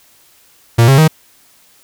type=tone with pitch steps; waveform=45% pulse; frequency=116.54 / 135.42 / 157.37 Hz; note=A#2 / C#3 / D#3; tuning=0 / -40 / +20 cents; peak=-5 dBFS; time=0.78-1.08 s; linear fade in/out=10 ms; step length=100 ms; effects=white hiss -49 dBFS RMS until 1.83 s